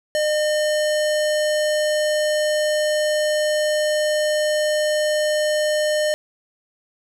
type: tone with low-pass filter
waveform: square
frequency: 607 Hz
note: D#5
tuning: 43 cents flat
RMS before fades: -20 dBFS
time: 0.15-6.14 s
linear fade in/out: 0 ms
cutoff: 9000 Hz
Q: 1.2
effects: 8-bit